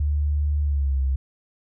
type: tone with pitch glide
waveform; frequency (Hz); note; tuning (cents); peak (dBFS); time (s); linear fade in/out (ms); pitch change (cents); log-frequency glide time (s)
sine; 73.5 to 66.63; D2 to C2; +2 to +32; -19; 0-1.16; 5; -170; 0.62-1
effects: none